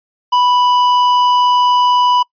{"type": "tone with hard clipping", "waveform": "sine", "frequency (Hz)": 987.8, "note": "B5", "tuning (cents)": 0, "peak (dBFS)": -11, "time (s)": [0.32, 2.23], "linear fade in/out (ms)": 10, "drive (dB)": 9, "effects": ["noise-tail reverb RT60 0.1 s tail -25 dB re dry", "resampled to 11025 Hz"]}